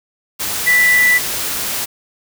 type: tone in noise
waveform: sine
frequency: 1975.5 Hz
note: B6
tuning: in tune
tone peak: -9 dBFS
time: 0.66-1.19 s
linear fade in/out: 20 ms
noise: white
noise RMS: -21 dBFS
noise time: 0.39-1.86 s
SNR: +9 dB
effects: none